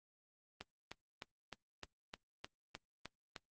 click train, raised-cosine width 0.2 ms, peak -27 dBFS, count 10, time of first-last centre 0.61-3.362 s, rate 3.27 Hz, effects Opus 24 kbps

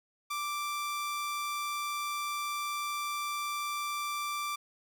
sawtooth tone, 1174.7 Hz, D6, in tune, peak -29 dBFS, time 0.3-4.56 s, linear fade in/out 10 ms, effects none

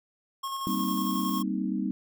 square tone with tremolo, 1084 Hz, C#6, 39 cents flat, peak -31 dBFS, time 0.43-1.43 s, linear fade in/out 10 ms, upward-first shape square, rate 11 Hz, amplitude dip 30%
sine chord, C minor seventh, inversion second, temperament equal, 196 / 233.1 / 261.6 / 311.1 Hz, G3 / Bb3 / C4 / Eb4, 0 / 0 / 0 / 0 cents, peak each -30 / -34 / -33 / -33 dBFS, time 0.67-1.91 s, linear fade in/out 0 ms
violet noise, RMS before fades -40 dBFS, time 0.67-1.42 s, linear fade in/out 0 ms
effects none

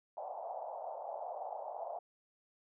pink band-pass noise, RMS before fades -43 dBFS, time 0.17-1.99 s, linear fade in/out 5 ms, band 610 to 830 Hz, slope 48 dB/octave, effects none

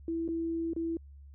sine tone with dropouts, 330.5 Hz, E4, 5 cents sharp, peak -30 dBFS, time 0.08-0.97 s, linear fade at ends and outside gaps 2 ms, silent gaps 0.279-0.287 / 0.734-0.763 s, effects added 70 Hz sine -48 dBFS peak until 1.34 s

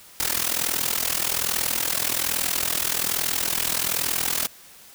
white noise with amplitude modulation, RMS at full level -21 dBFS, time 0.2-4.47 s, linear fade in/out 0 ms, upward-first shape sine, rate 41.2 Hz, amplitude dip 85%, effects white hiss -48 dBFS RMS until 4.94 s

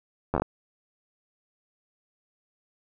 slowing click train, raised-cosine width 1 ms, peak -11 dBFS, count 6, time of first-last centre 0.34-0.42 s, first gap 11 ms, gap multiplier 1.19, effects none

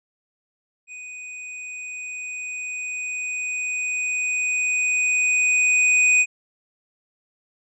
square tone with level ramp, 2489 Hz, D#7, in tune, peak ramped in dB -36 to -14 dBFS, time 0.87-6.26 s, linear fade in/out 50 ms, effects resampled to 22050 Hz

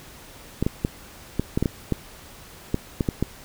clicks, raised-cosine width 3 ms, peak -8 dBFS, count 12, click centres 0.626 / 0.665 / 0.849 / 1.396 / 1.575 / 1.626 / 1.658 / 1.923 / 2.744 / 3.008 / 3.088 / 3.226 s, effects pink hiss -45 dBFS RMS until 3.44 s

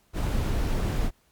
brown noise, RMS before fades -25 dBFS, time 0.13-1.11 s, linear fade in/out 50 ms, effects pink hiss -65 dBFS RMS until 1.31 s + MP3 96 kbps

